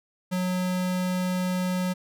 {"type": "tone", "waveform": "square", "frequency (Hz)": 182.7, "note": "F#3", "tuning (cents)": -22, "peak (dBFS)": -25, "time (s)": [0.31, 1.94], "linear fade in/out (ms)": 20, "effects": []}